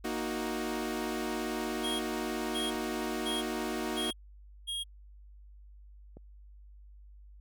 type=chord; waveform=sawtooth; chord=D# minor; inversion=second; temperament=equal with one note detuned; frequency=234.2 / 311.1 / 370 Hz; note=A#3 / D#4 / F#4; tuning=+8 / 0 / 0 cents; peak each=-33 dBFS; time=0.04-4.11 s; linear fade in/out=10 ms
type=tone bursts; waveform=square; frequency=3265 Hz; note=G#7; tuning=30 cents flat; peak=-34 dBFS; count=5; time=1.83-4.84 s; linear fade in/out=20 ms; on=170 ms; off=540 ms
type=clicks; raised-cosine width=2 ms; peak=-35 dBFS; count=3; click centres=2.75 / 4.093 / 6.17 s
effects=added 50 Hz sine -50 dBFS peak until 7.4 s